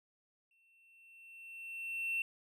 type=tone with exponential growth; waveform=triangle; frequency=2700 Hz; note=E7; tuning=41 cents sharp; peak=-29 dBFS; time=0.51-2.22 s; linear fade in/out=2 ms; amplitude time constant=370 ms; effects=tanh soft clip ceiling -26 dBFS